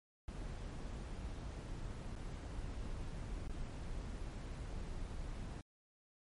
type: noise with dropouts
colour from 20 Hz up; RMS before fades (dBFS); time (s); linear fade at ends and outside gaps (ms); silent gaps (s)
brown; -44; 0.28-5.61; 1; 2.155-2.161 / 3.476-3.496
effects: MP3 48 kbps